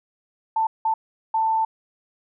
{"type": "tone bursts at uneven times", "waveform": "sine", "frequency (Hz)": 888, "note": "A5", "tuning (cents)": 16, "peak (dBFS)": -18, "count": 3, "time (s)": [[0.56, 0.67], [0.85, 0.94], [1.34, 1.65]], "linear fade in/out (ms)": 5, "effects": []}